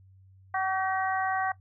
harmonic tone with a mistuned harmonic, 379.1 Hz, F#4, 42 cents sharp, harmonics 2 / 3 / 4 / 5, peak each -28 / -32 / -34 / -36 dBFS, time 0.54-1.52 s, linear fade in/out 5 ms, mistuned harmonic 4, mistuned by +24 cents, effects noise-tail reverb RT60 0.1 s tail -17 dB re dry + added 95 Hz sine -53 dBFS peak until 1.6 s

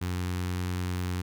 sawtooth tone with notch filter, 90.1 Hz, F#2, 45 cents flat, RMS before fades -31 dBFS, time 0.01-1.22 s, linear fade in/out 10 ms, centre 600 Hz, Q 1.3, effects none

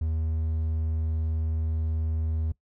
triangle tone, 79.6 Hz, D#2, 40 cents sharp, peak -23 dBFS, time 0.01-2.52 s, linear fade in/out 5 ms, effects noise-tail reverb RT60 0.1 s tail -20 dB re dry

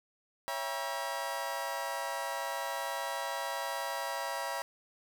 30% pulse chord, C# diminished seventh, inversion none, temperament just, 554.4 / 665.2 / 798.3 / 957.9 Hz, C#5 / E5 / G5 / Bb5, 0 / +16 / +31 / +47 cents, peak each -38 / -38 / -39 / -35 dBFS, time 0.48-4.62 s, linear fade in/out 0 ms, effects none

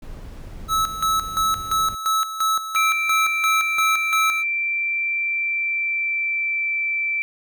brown noise, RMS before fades -36 dBFS, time 0.02-1.95 s, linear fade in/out 5 ms
square tone with tremolo, 1300 Hz, E6, 24 cents flat, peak -18 dBFS, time 0.68-4.44 s, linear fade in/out 50 ms, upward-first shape square, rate 2.9 Hz, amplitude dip 70%
sine tone with pitch glide, 2349 to 2334 Hz, D7 to D7, 0 to -11 cents, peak -20 dBFS, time 2.76-7.22 s, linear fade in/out 0 ms, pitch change -11 cents, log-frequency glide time 5.2-6.74 s
effects none

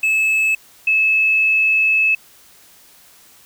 triangle / sine tone pair in turn, 2600 / 2600 Hz, E7 / E7, -24 / -24 cents, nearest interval unison, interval 0 cents, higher neither, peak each -12 dBFS, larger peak neither, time 0.03-0.55 / 0.87-2.15 s, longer second, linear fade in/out 5 ms, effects white hiss -48 dBFS RMS until 3.45 s

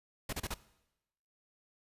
pink noise bursts, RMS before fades -37 dBFS, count 4, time 0.29-0.542 s, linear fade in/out 5 ms, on 39 ms, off 32 ms, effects noise-tail reverb RT60 0.9 s tail -19 dB re dry + resampled to 32000 Hz

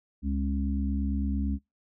harmonic tone, 68.9 Hz, C#2, 10 cents flat, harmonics 1 / 3 / 4, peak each -28 / -31 / -34 dBFS, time 0.22-1.59 s, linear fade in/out 50 ms, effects noise-tail reverb RT60 0.2 s tail -23 dB re dry

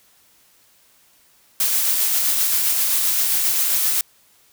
blue noise with tremolo, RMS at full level -18 dBFS, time 1.6-4.01 s, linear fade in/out 2 ms, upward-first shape sine, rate 7.6 Hz, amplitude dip 25%, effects white hiss -56 dBFS RMS until 4.52 s

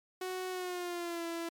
sawtooth tone with pitch glide, 370 to 335.4 Hz, F#4 to E4, 0 to +30 cents, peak -32 dBFS, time 0.21-1.49 s, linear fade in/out 5 ms, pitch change -170 cents, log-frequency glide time 0.5-1.25 s, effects MP3 96 kbps

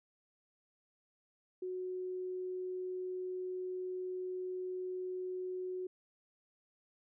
sine tone, 367.9 Hz, F#4, 10 cents flat, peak -37 dBFS, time 1.62-5.87 s, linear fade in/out 5 ms, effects none

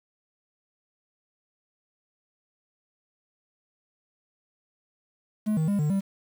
triangle tone with pitch steps, 213.4 / 157.9 / 202.1 / 149.9 / 195.6 Hz, G#3 / D#3 / G#3 / D3 / G3, +47 / +26 / -47 / +36 / -4 cents, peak -20 dBFS, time 5.46-6.01 s, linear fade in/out 20 ms, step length 110 ms, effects 8-bit

